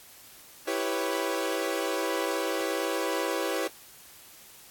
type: chord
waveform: sawtooth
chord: C# half-diminished seventh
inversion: first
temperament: equal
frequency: 329.6 / 392 / 493.9 / 554.4 Hz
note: E4 / G4 / B4 / C#5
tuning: 0 / 0 / 0 / 0 cents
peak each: -29 dBFS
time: 0.67-3.68 s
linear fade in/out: 10 ms
effects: white hiss -51 dBFS RMS until 4.7 s + AAC 64 kbps

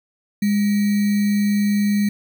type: tone with sample-and-hold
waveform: sine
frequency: 204.9 Hz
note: G#3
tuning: 23 cents flat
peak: -15 dBFS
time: 0.42-2.09 s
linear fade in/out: 5 ms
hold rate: 2100 Hz
effects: none

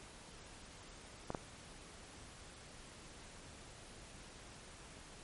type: clicks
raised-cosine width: 1 ms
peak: -24 dBFS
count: 2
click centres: 1.304 / 1.348 s
effects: pink hiss -55 dBFS RMS until 5.23 s + MP3 48 kbps

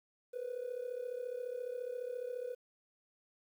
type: tone with amplitude modulation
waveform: triangle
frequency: 493.9 Hz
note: B4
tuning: in tune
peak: -31 dBFS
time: 0.33-2.55 s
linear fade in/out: 20 ms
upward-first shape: sine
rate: 34.5 Hz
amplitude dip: 85%
effects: tanh soft clip ceiling -33 dBFS + 11-bit

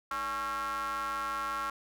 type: ring-modulated tone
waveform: square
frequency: 130.81 Hz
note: C3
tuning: in tune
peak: -30 dBFS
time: 0.11-1.7 s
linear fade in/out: 2 ms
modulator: 1230 Hz
effects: none

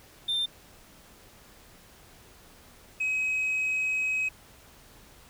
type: tone pair in turn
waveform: sine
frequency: 3593 / 2541 Hz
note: A7 / D#7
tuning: +36 / +36 cents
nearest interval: tritone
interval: 600 cents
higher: first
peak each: -23 dBFS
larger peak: neither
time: 0.28-0.46 / 3-4.29 s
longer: second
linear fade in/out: 10 ms
effects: tanh soft clip ceiling -24 dBFS + pink hiss -54 dBFS RMS until 5.29 s

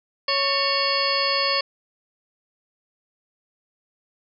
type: harmonic tone with a mistuned harmonic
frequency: 554.4 Hz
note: C#5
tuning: in tune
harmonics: 1 / 2 / 3 / 4 / 5 / 6 / 8 / 9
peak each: -27 / -26 / -31 / -30 / -29 / -33 / -24 / -29 dBFS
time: 0.28-1.61 s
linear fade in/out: 5 ms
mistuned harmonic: 3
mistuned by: +130 cents
effects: none

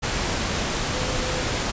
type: tone in noise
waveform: sine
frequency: 509 Hz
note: C5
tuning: 48 cents flat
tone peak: -32 dBFS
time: 0.93-1.43 s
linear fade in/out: 20 ms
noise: pink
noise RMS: -25 dBFS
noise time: 0.02-1.72 s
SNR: -10 dB
effects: resampled to 16000 Hz

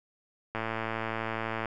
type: click train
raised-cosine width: 0.5 ms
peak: -17 dBFS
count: 125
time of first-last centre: 0.55-1.657 s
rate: 112 Hz
effects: none

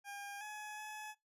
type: tone with pitch steps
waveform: 20% pulse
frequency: 806 / 846 / 853 Hz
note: G5 / G#5 / G#5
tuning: +48 / +32 / +46 cents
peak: -40 dBFS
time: 0.04-1.15 s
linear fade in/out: 50 ms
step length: 370 ms
effects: noise-tail reverb RT60 0.2 s tail -24 dB re dry + resampled to 32000 Hz

